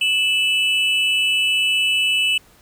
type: tone pair together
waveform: triangle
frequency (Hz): 2625 / 2966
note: E7 / F#7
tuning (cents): -8 / +4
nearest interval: major second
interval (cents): 212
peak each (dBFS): -17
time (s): 0.01-2.38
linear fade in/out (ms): 5
effects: pink hiss -52 dBFS RMS until 2.61 s